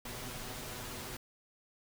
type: noise with comb filter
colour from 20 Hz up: pink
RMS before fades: -43 dBFS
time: 0.05-1.17 s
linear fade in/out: 5 ms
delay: 8 ms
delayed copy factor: +0.75
effects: none